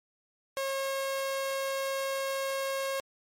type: tone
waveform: sawtooth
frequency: 542 Hz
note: C#5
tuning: 39 cents flat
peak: -26 dBFS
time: 0.57-3 s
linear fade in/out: 0 ms
effects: MP3 64 kbps